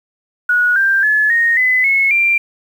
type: tone with pitch steps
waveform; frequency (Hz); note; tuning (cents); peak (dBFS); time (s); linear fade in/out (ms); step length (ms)
sine; 1459 / 1581.9 / 1715.1 / 1859.6 / 2016 / 2186 / 2370; F#6 / G6 / A6 / A#6 / B6 / C#7 / D7; -25 / +15 / -45 / -5 / +35 / -25 / +15; -10; 0.49-2.38; 5; 270
effects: 7-bit